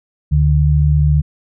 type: tone pair together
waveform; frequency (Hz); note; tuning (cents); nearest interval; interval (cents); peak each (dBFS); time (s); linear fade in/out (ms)
sine; 73.72 / 148.3; D2 / D3; +7 / +17; octave; 1210; -12; 0.31-1.22; 20
effects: none